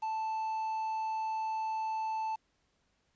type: tone with quantisation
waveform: triangle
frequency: 880 Hz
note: A5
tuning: in tune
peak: -30 dBFS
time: 0.02-2.36 s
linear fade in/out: 10 ms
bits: 9
effects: pink hiss -75 dBFS RMS until 3.15 s + resampled to 16000 Hz